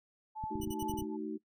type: tone with tremolo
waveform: sine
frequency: 869 Hz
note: A5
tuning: 22 cents flat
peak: -36 dBFS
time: 0.35-1.17 s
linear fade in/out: 20 ms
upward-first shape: triangle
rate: 2.4 Hz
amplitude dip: 100%
type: clicks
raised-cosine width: 5 ms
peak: -30 dBFS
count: 11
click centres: 0.439 / 0.555 / 0.6 / 0.635 / 0.674 / 0.707 / 0.826 / 0.897 / 0.939 / 0.989 / 1.022 s
type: chord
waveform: sine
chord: D# diminished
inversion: second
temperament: equal with one note detuned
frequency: 220 / 311.1 / 377.6 Hz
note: A3 / D#4 / F#4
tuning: 0 / 0 / +35 cents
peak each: -41 / -39 / -41 dBFS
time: 0.5-1.38 s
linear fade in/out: 20 ms
type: tone bursts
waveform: 10% pulse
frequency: 2960 Hz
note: F#7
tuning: in tune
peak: -35 dBFS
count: 5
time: 0.61-1.014 s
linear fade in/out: 10 ms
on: 44 ms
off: 46 ms
effects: noise-tail reverb RT60 0.1 s tail -19 dB re dry